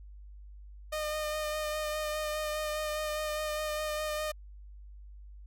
sawtooth tone with vibrato, 610 Hz, D#5, 34 cents flat, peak -28 dBFS, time 0.92-4.32 s, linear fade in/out 10 ms, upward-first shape sine, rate 4.9 Hz, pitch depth 17 cents each way, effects added 50 Hz sine -46 dBFS peak until 5.46 s

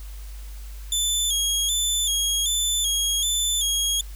20% pulse tone with vibrato, 3400 Hz, G#7, 40 cents sharp, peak -15 dBFS, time 0.92-4.01 s, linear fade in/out 2 ms, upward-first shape square, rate 1.3 Hz, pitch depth 59 cents each way, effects added 50 Hz sine -34 dBFS peak until 4.15 s + white hiss -49 dBFS RMS until 4.15 s

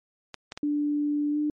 clicks, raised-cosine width 0.2 ms, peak -19 dBFS, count 3, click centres 0.343 / 0.521 / 0.575 s
sine tone with pitch glide, 293.7 to 299 Hz, D4 to D4, 0 to +31 cents, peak -23 dBFS, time 0.63-1.5 s, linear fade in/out 2 ms, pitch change +31 cents, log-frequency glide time 1.31-1.38 s
effects MP3 48 kbps

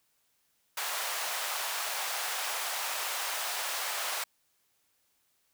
pink high-pass noise, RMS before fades -34 dBFS, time 0.77-4.24 s, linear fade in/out 5 ms, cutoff 680 Hz, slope 24 dB/octave, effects white hiss -73 dBFS RMS until 5.53 s

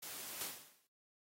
white noise, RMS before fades -47 dBFS, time 0.02-0.43 s, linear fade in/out 10 ms
white noise with exponential decay, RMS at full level -39 dBFS, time 0.41-0.87 s, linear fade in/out 1 ms, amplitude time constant 98 ms
effects high-pass 150 Hz 12 dB/octave + AAC 48 kbps

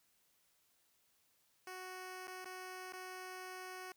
10% pulse tone with dropouts, 370 Hz, F#4, in tune, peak -38 dBFS, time 1.67-3.92 s, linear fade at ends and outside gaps 2 ms, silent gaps 2.272-2.279 / 2.446-2.456 / 2.924-2.934 s, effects white hiss -75 dBFS RMS until 3.96 s

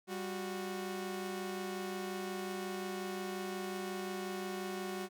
sawtooth tone pair together, 196 / 366.4 Hz, G3 / F#4, 0 / -17 cents, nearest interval major seventh, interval 1083 cents, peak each -38 / -36 dBFS, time 0.07-5.09 s, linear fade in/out 50 ms, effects none

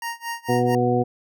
25% pulse tone with tremolo, 932.3 Hz, A#5, in tune, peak -22 dBFS, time 0.02-0.75 s, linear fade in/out 2 ms, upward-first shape sine, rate 4.4 Hz, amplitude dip 95%
harmonic tone, 122.6 Hz, B2, 12 cents flat, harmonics 1 / 2 / 3 / 4 / 6, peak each -24 / -23 / -24 / -23 / -24 dBFS, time 0.48-1.04 s, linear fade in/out 20 ms
effects none

